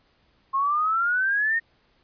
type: exponential sweep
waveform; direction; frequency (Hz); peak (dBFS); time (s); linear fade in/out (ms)
sine; up; 1067 to 1864.7; -20; 0.53-1.6; 20
effects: pink hiss -64 dBFS RMS until 2.03 s + resampled to 11025 Hz